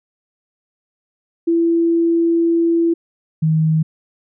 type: tone pair in turn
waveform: sine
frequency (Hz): 335 / 158.1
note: E4 / D#3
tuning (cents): +28 / +28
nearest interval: octave + minor second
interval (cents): 1300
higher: first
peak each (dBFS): -12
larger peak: neither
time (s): 1.47-2.94 / 3.42-3.83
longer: first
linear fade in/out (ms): 10
effects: none